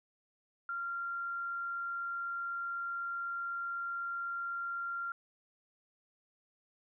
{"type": "tone", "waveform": "sine", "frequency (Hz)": 1384, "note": "F6", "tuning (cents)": -16, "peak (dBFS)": -35, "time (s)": [0.69, 5.12], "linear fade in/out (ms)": 2, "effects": []}